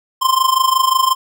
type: tone with amplitude modulation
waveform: square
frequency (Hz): 1046.5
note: C6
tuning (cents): 0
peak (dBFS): -9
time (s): 0.21-1.15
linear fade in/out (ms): 20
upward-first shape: sine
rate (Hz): 25.6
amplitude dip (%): 80
effects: none